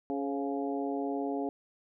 harmonic tone with a mistuned harmonic, 139.9 Hz, C#3, 16 cents sharp, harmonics 2 / 3 / 4 / 5 / 6, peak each -33 / -36 / -41 / -38 / -43 dBFS, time 0.1-1.49 s, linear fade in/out 0 ms, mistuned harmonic 4, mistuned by -54 cents, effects none

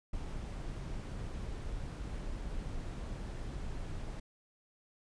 brown noise, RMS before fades -40 dBFS, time 0.13-4.2 s, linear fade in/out 5 ms, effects resampled to 22050 Hz

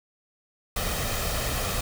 pink noise with comb filter, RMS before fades -28 dBFS, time 0.76-1.81 s, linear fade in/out 5 ms, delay 1.6 ms, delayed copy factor +0.5, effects none

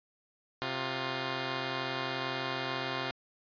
5% pulse tone pair together, 131.7 / 352.6 Hz, C3 / F4, +12 / +17 cents, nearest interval octave + perfect fourth, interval 1705 cents, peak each -24 dBFS, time 0.62-3.11 s, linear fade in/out 0 ms, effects resampled to 11025 Hz

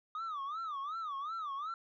sine tone with vibrato, 1213 Hz, D#6, 44 cents flat, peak -34 dBFS, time 0.15-1.74 s, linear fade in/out 2 ms, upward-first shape sine, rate 2.7 Hz, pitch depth 190 cents each way, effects tanh soft clip ceiling -36 dBFS

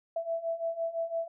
sine beating tone pair, 660 / 665.9 Hz, E5 / E5, +2 / +17 cents, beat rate 5.9 Hz, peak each -35 / -32 dBFS, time 0.16-1.28 s, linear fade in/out 5 ms, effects none

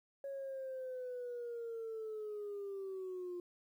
sine linear sweep, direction down, 554.4 to 351.3 Hz, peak -39 dBFS, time 0.24-3.4 s, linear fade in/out 2 ms, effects tanh soft clip ceiling -38 dBFS + 12-bit

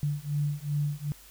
sine beating tone pair, 145.1 / 147.7 Hz, D3 / D3, -21 / +10 cents, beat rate 2.6 Hz, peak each -30 dBFS, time 0.03-1.12 s, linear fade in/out 0 ms, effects added 50 Hz sine -57 dBFS peak until 1.3 s + white hiss -53 dBFS RMS until 1.3 s

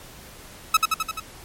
sawtooth tone with echo, 1292 Hz, E6, 35 cents flat, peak -9 dBFS, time 0.74-0.77 s, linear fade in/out 5 ms, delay 86 ms, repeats 5, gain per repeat -3 dB, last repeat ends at 1.2 s, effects pink hiss -44 dBFS RMS until 1.44 s + MP3 64 kbps

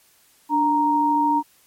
sine tone pair together, 293.7 / 932.4 Hz, D4 / A#5, 0 / 0 cents, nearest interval octave + minor sixth, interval 2000 cents, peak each -22 / -17 dBFS, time 0.49-1.43 s, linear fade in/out 50 ms, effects white hiss -57 dBFS RMS until 1.66 s + MP3 64 kbps

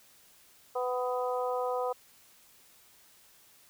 harmonic tone, 250 Hz, B3, 21 cents sharp, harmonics 2 / 3 / 4 / 5, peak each -31 / -35 / -37 / -39 dBFS, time 0.75-1.93 s, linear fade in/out 10 ms, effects white hiss -60 dBFS RMS until 3.69 s

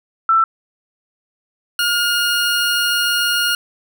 sine / 20% pulse tone pair in turn, 1332 / 1423.9 Hz, E6 / F6, +18 / +33 cents, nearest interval minor second, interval 115 cents, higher second, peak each -10 dBFS, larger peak neither, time 0.29-0.44 / 1.79-3.55 s, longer second, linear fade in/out 2 ms, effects none

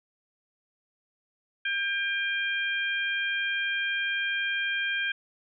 harmonic tone, 799 Hz, G5, 33 cents sharp, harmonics 2 / 3 / 4, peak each -28 / -32 / -34 dBFS, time 1.65-5.12 s, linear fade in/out 5 ms, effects none

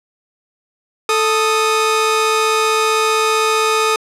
sawtooth tone pair together, 440 / 1244.5 Hz, A4 / D#6, 0 / 0 cents, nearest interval octave + tritone, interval 1800 cents, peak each -12 dBFS, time 1.09-3.96 s, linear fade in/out 2 ms, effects low-pass 10000 Hz 12 dB/octave

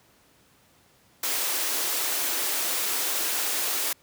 white high-pass noise, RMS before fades -27 dBFS, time 1.23-3.93 s, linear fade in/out 5 ms, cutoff 270 Hz, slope 48 dB/octave, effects pink hiss -60 dBFS RMS until 4.02 s + high-pass 80 Hz 12 dB/octave

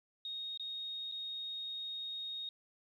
sine tone with dropouts, 3729 Hz, A#7, in tune, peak -39 dBFS, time 0.25-2.49 s, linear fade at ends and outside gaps 2 ms, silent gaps 0.575-0.596 / 1.115-1.121 s, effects 12-bit

